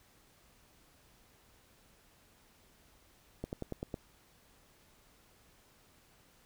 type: slowing click train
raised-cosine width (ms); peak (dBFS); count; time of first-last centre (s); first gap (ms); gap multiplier
2; -24; 6; 3.44-3.942; 89; 1.06
effects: pink hiss -65 dBFS RMS until 6.45 s